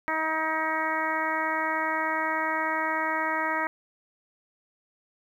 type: harmonic tone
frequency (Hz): 316.6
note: D#4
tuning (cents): +30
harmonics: 1 / 2 / 3 / 4 / 5 / 6 / 7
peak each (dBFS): -36 / -34 / -30 / -32 / -34 / -31 / -36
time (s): 0.08-3.67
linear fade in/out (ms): 0
effects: 10-bit